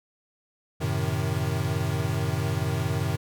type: chord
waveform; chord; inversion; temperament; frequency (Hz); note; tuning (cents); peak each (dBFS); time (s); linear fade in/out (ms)
square; F# diminished seventh; none; equal; 92.5 / 110 / 130.81 / 155.56; F#2 / A2 / C3 / Eb3; 0 / 0 / 0 / 0; -31; 0.8-3.17; 20
effects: none